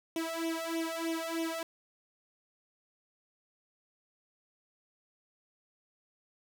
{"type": "tone with flanger", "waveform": "sawtooth", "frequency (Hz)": 328.5, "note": "E4", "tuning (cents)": -6, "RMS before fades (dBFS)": -35, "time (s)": [0.16, 1.63], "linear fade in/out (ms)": 2, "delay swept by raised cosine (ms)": [0.32, 1.52], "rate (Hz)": 3.2, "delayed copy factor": 0.9, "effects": []}